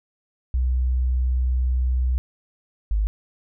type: tone pair in turn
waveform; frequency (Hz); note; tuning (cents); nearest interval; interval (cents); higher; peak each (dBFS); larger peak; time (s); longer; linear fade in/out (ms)
sine; 63 / 51.9; B1 / G#1; +35 / 0; minor third; 335; first; -18; neither; 0.54-2.18 / 2.91-3.07; first; 0
effects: none